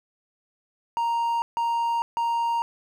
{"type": "tone bursts", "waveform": "triangle", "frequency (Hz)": 932.3, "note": "A#5", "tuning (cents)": 0, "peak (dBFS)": -20, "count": 3, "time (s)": [0.97, 2.62], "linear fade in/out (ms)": 0, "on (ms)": 450, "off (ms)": 150, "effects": []}